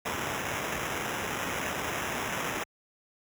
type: noise with sample-and-hold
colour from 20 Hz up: violet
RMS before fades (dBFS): -33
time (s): 0.05-2.64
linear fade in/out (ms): 10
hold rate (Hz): 4410
effects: high-pass 60 Hz 12 dB/octave